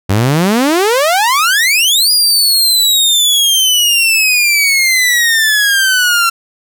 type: exponential two-way sweep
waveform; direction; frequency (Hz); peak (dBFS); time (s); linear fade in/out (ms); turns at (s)
sawtooth; up then down; 92.1 to 4923 to 1355; -5; 0.09-6.3; 10; 2.11
effects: none